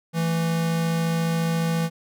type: tone pair together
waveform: square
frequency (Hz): 165.67 / 220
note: E3 / A3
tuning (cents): +9 / 0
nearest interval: perfect fourth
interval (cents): 491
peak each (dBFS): -22 / -33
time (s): 0.13-1.9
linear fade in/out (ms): 50
effects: none